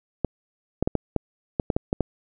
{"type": "clicks", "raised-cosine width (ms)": 2, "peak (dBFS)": -8, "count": 10, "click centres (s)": [0.247, 0.826, 0.875, 0.953, 1.163, 1.598, 1.702, 1.765, 1.929, 2.007], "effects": []}